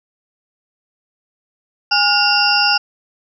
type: tone cluster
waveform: sine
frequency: 821 / 1429 / 2774 / 4859 / 5370 Hz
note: G#5 / F6 / F7 / D#8 / E8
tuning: -20 / +39 / -12 / -42 / +31 cents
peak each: -18 dBFS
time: 1.91-2.78 s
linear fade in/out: 10 ms
effects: none